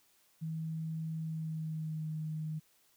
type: tone with pitch glide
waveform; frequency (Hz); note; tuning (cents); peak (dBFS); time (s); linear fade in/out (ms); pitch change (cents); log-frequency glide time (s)
sine; 160.2 to 156; E3 to D#3; -49 to +5; -35; 0.41-2.6; 20; -46; 1.21-2.09
effects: white hiss -69 dBFS RMS until 2.96 s